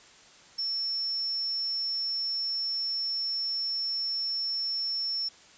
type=tone; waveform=sine; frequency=5400 Hz; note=E8; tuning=41 cents sharp; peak=-28 dBFS; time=0.58-5.29 s; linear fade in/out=10 ms; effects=white hiss -54 dBFS RMS until 5.57 s + resampled to 16000 Hz